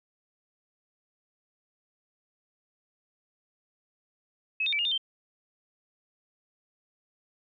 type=tone with pitch steps; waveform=sine; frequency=2571 / 3665 / 2316 / 2840 / 3615 / 3131 Hz; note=E7 / A#7 / D7 / F7 / A7 / G7; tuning=-44 / -30 / -25 / +28 / +46 / -3 cents; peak=-25 dBFS; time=4.6-4.978 s; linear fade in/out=5 ms; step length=63 ms; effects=none